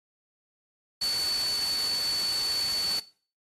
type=tone in noise; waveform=sine; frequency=4472 Hz; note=C#8; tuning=14 cents sharp; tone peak=-25 dBFS; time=1.01-3 s; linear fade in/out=10 ms; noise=white; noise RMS=-35 dBFS; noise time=1.01-3 s; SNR=+7 dB; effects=noise-tail reverb RT60 0.4 s tail -18 dB re dry + AAC 32 kbps